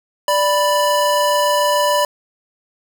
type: tone pair together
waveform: square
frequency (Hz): 587.3 / 987.8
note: D5 / B5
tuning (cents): 0 / 0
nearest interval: major sixth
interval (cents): 900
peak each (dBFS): -17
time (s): 0.28-2.05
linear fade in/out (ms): 2
effects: none